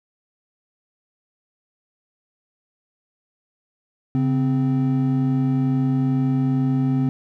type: tone pair together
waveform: triangle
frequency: 137.73 / 260 Hz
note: C#3 / C4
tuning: -11 / -11 cents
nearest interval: major seventh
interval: 1100 cents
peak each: -18 dBFS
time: 4.15-7.09 s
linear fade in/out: 0 ms
effects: none